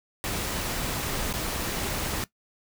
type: noise with dropouts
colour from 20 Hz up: pink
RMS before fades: -30 dBFS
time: 0.24-2.24 s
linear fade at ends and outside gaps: 0 ms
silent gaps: 1.328-1.338 s
effects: noise-tail reverb RT60 0.1 s tail -18 dB re dry